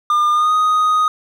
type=tone with pitch glide; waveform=triangle; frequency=1205 to 1246.1 Hz; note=D6 to D#6; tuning=+44 to +2 cents; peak=-10 dBFS; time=0.1-1.08 s; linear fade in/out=2 ms; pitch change=+58 cents; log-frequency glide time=0.32-0.53 s; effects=none